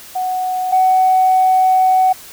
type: tone pair in turn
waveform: sine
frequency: 740 / 749 Hz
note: F#5 / F#5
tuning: 0 / +21 cents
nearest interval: unison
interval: 21 cents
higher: second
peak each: -16 / -8 dBFS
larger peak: second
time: 0.15-0.72 / 0.72-2.13 s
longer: second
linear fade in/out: 10 ms
effects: tanh soft clip ceiling -4 dBFS + white hiss -37 dBFS RMS until 2.32 s